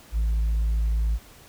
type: tone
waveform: sine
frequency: 55 Hz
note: A1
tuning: in tune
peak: -18 dBFS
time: 0.12-1.19 s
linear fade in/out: 50 ms
effects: tanh soft clip ceiling -19 dBFS + pink hiss -50 dBFS RMS until 1.48 s